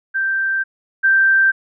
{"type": "tone pair in turn", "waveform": "sine", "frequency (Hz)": [1568, 1568], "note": ["G6", "G6"], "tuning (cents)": [0, 0], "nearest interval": "unison", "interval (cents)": 0, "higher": "neither", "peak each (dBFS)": [-16, -10], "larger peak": "second", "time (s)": [[0.14, 0.64], [1.03, 1.52]], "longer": "first", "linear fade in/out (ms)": 20, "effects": []}